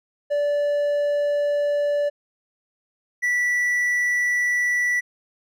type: tone pair in turn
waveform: triangle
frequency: 581 / 1959.2 Hz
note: D5 / B6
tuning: -19 / -14 cents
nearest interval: octave + major sixth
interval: 2105 cents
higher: second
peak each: -17 dBFS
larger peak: neither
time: 0.3-2.1 / 3.22-5.01 s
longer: first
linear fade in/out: 20 ms
effects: none